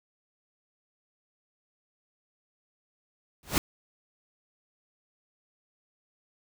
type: noise with exponential growth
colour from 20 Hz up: pink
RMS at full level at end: -20 dBFS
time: 3.43-3.58 s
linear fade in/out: 1 ms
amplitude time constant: 31 ms
effects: none